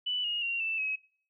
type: tone with pitch steps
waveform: sine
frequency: 2977 / 2866 / 2758 / 2655 / 2556 Hz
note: F#7 / F7 / F7 / E7 / D#7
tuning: +10 / +44 / -22 / +12 / +46 cents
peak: -29 dBFS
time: 0.06-0.96 s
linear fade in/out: 10 ms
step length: 180 ms
effects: noise-tail reverb RT60 0.5 s tail -22 dB re dry